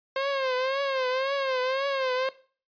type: tone with vibrato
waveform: sawtooth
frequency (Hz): 531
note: C5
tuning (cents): +25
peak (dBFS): -21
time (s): 0.16-2.29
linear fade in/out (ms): 2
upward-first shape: triangle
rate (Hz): 1.9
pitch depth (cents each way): 100
effects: noise-tail reverb RT60 0.4 s tail -18 dB re dry + resampled to 11025 Hz